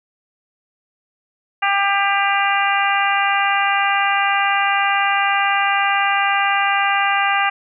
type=harmonic tone; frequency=398 Hz; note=G4; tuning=26 cents sharp; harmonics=2 / 3 / 4 / 5 / 6 / 7; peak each=-19 / -21 / -22 / -23 / -24 / -24 dBFS; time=1.62-7.5 s; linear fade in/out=10 ms; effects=none